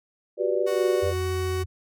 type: chord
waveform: sine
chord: G major seventh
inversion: third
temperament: just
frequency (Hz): 367.5 / 392 / 490 / 588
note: F#4 / G4 / B4 / D5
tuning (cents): -12 / 0 / -14 / +2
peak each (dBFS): -27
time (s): 0.37-1.14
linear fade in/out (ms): 50
type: tone with pitch glide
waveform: 45% pulse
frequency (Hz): 370 to 373.4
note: F#4 to F#4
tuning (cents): 0 to +16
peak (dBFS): -27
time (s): 0.66-1.64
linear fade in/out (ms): 20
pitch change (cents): +16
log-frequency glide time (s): 1.09-1.25
type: tone with vibrato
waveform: sine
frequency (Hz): 87.8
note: F2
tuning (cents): +10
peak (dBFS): -27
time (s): 1.02-1.66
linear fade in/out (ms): 20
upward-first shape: sine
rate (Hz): 14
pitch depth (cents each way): 21
effects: none